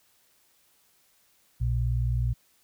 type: tone pair together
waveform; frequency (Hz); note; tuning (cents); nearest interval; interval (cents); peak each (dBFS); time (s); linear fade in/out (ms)
sine; 60.73 / 120; B1 / B2; -28 / -49; octave; 1179; -26; 1.6-2.34; 20
effects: white hiss -65 dBFS RMS until 2.63 s